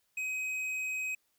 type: tone with tanh clipping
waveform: sine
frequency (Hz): 2526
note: D#7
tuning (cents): +26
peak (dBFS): -34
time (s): 0.17-1.15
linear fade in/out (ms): 5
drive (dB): 9
effects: white hiss -75 dBFS RMS until 1.38 s